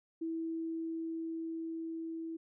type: tone with level ramp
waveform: sine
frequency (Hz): 326.9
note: E4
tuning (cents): -14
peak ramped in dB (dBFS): -34 to -38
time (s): 0.21-2.37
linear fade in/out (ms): 10
effects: none